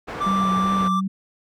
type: low-pass noise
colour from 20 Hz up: white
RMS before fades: -32 dBFS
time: 0.07-0.89 s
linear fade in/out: 20 ms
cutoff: 1200 Hz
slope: 12 dB/octave
type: tone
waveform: triangle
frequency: 1174 Hz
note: D6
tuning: 1 cent flat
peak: -18 dBFS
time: 0.2-1.01 s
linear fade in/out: 20 ms
type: tone with vibrato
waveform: sine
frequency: 190 Hz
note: F#3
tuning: 46 cents sharp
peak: -21 dBFS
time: 0.26-1.08 s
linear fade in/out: 10 ms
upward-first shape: sine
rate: 2.7 Hz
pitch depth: 33 cents each way
effects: none